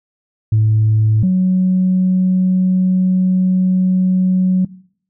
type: tone pair in turn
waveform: sine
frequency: 108.8 / 185.05 Hz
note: A2 / F#3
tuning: -19 / 0 cents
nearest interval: major sixth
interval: 919 cents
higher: second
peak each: -8 / -9 dBFS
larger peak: first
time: 0.52-1.23 / 1.23-4.65 s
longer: second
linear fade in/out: 5 ms
effects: noise-tail reverb RT60 0.6 s tail -21 dB re dry + tanh soft clip ceiling -6 dBFS